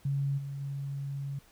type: tone with level steps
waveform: sine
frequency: 139.3 Hz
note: C#3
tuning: 9 cents sharp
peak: -27 / -35 / -33 dBFS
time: 0.05-1.39 s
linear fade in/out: 5 ms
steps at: 0.37 / 0.6 s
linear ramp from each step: 20 ms
effects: pink hiss -61 dBFS RMS until 1.51 s